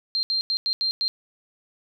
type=tone bursts at uneven times; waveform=sine; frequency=4174 Hz; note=C8; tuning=5 cents flat; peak=-21 dBFS; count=6; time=0.15-0.23 / 0.3-0.41 / 0.5-0.57 / 0.66-0.73 / 0.81-0.91 / 1.01-1.08 s; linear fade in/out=0 ms; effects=none